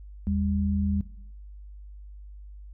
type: tone pair together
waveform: sine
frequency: 79.3 / 200.3 Hz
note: D#2 / G3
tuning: +33 / +38 cents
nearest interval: octave + major third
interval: 1605 cents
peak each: -26 dBFS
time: 0.27-1.01 s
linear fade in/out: 0 ms
effects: noise-tail reverb RT60 0.7 s tail -17 dB re dry + added 50 Hz sine -41 dBFS peak until 2.73 s